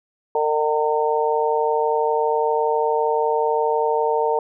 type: harmonic tone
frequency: 152.1 Hz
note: D#3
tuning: 39 cents flat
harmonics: 3 / 4 / 5 / 6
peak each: -20 / -25 / -26 / -22 dBFS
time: 0.35-4.39 s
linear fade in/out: 2 ms
effects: none